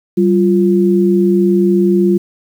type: tone pair together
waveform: sine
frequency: 192.84 / 349.2 Hz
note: G3 / F4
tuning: -28 / 0 cents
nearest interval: minor seventh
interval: 1028 cents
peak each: -11 dBFS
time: 0.17-2.18 s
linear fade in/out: 10 ms
effects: 7-bit